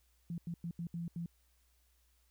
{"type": "tone bursts at uneven times", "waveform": "sine", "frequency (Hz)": 169.7, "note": "F3", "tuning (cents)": -49, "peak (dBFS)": -37, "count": 6, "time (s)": [[0.3, 0.38], [0.47, 0.54], [0.64, 0.71], [0.79, 0.87], [0.94, 1.08], [1.16, 1.26]], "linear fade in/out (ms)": 2, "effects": ["added 60 Hz sine -70 dBFS peak until 2.3 s", "white hiss -75 dBFS RMS until 2.3 s"]}